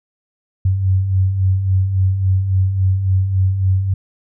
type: beating tone pair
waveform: sine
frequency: 91.8 / 95.4 Hz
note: F#2 / G2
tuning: -13 / -47 cents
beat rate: 3.6 Hz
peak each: -22 / -13 dBFS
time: 0.65-3.94 s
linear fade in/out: 5 ms
effects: none